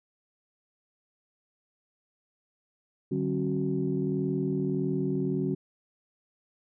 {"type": "tone cluster", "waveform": "sine", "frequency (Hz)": [147.6, 189.2, 270.4, 371.2], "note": ["D3", "F#3", "C#4", "F#4"], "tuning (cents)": [9, 39, -43, 6], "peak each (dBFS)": -31, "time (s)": [3.11, 5.55], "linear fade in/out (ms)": 10, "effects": ["tanh soft clip ceiling -16 dBFS"]}